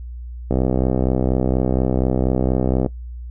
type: click train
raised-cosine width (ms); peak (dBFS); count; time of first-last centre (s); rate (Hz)
2; -5; 152; 0.51-2.862; 64.2
effects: noise-tail reverb RT60 0.1 s tail -19 dB re dry + added 60 Hz sine -29 dBFS peak until 3.3 s